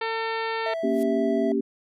harmonic tone, 450 Hz, A4, 39 cents sharp, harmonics 1 / 2 / 3 / 4 / 5 / 6 / 7 / 8 / 9 / 10, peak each -30 / -30 / -35 / -34 / -36 / -40 / -44 / -42 / -46 / -45 dBFS, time 0.01-0.74 s, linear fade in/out 5 ms
triangle tone, 658 Hz, E5, 3 cents flat, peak -25 dBFS, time 0.66-1.52 s, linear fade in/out 2 ms
blue noise with exponential growth, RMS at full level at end -40 dBFS, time 0.82-1.03 s, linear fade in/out 1 ms, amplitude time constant 45 ms
sine chord, G diminished, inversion first, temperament equal, 233.1 / 277.2 / 392 Hz, Bb3 / Db4 / G4, 0 / 0 / 0 cents, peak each -26 / -26 / -25 dBFS, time 0.83-1.61 s, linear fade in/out 10 ms
effects resampled to 32000 Hz

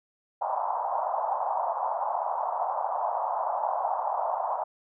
white band-pass noise, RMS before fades -29 dBFS, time 0.41-4.64 s, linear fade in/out 10 ms, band 650 to 990 Hz, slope 48 dB/octave, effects none

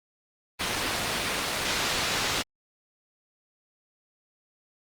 white low-pass noise, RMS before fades -28 dBFS, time 0.59-2.43 s, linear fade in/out 20 ms, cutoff 4400 Hz, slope 12 dB/octave, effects Opus 32 kbps

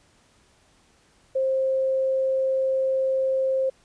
sine tone, 529 Hz, C5, 19 cents sharp, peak -20 dBFS, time 1.35-3.7 s, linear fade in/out 10 ms, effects pink hiss -60 dBFS RMS until 3.84 s + resampled to 22050 Hz

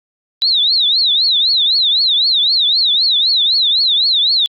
sine tone with vibrato, 3886 Hz, B7, 29 cents flat, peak -10 dBFS, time 0.42-4.46 s, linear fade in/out 0 ms, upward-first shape triangle, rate 3.9 Hz, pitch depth 240 cents each way, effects Opus 48 kbps

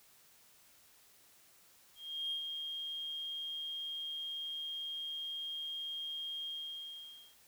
sine tone with ADSR envelope, 3229 Hz, G#7, 49 cents flat, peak -33 dBFS, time 1.95-7.36 s, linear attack 360 ms, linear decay 100 ms, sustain -5 dB, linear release 900 ms, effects tanh soft clip ceiling -30 dBFS + white hiss -64 dBFS RMS until 7.47 s

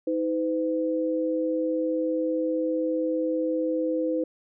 sine tone pair together, 317.7 / 507.1 Hz, D#4 / B4, +36 / +46 cents, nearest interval minor sixth, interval 810 cents, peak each -26 dBFS, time 0.07-4.24 s, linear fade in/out 5 ms, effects none

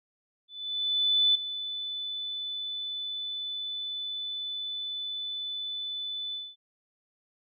sine tone with ADSR envelope, 3498 Hz, A7, 11 cents flat, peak -19 dBFS, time 0.48-6.56 s, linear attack 870 ms, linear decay 7 ms, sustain -13 dB, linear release 220 ms, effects none

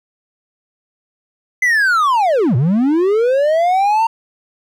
triangle linear two-way sweep, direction down then up, 2051 to 111.7 to 922 Hz, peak -9 dBFS, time 1.62-4.07 s, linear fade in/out 5 ms, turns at 2.56 s, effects none

